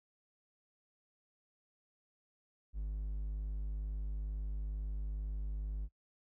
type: tone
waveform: triangle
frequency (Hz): 51.1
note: G#1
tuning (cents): -27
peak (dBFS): -34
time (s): 2.73-5.89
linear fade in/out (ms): 50
effects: noise-tail reverb RT60 0.1 s tail -26 dB re dry